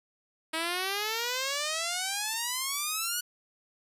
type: exponential sweep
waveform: 5% pulse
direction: up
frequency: 316.2 to 1480 Hz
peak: -18 dBFS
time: 0.53-3.21 s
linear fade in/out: 10 ms
effects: resampled to 32000 Hz